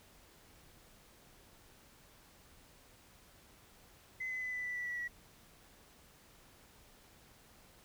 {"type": "tone with pitch steps", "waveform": "sine", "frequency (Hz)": [2037, 2022, 2007, 1991.6, 1976.7, 1961.9, 1947.3, 1932.7], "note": ["C7", "B6", "B6", "B6", "B6", "B6", "B6", "B6"], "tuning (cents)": [-47, 40, 27, 14, 1, -12, -25, -38], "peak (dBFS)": -36, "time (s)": [4.2, 5.08], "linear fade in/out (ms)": 10, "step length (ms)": 110, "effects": ["tanh soft clip ceiling -32 dBFS", "pink hiss -62 dBFS RMS until 7.84 s"]}